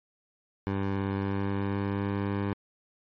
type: tone with pitch glide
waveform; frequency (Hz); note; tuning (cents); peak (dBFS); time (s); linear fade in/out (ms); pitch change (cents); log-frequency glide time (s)
15% pulse; 98 to 100.12; G2 to G2; 0 to +37; -21; 0.67-2.53; 0; +37; 1.06-2.07
effects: low-pass 2000 Hz 12 dB/octave + MP3 32 kbps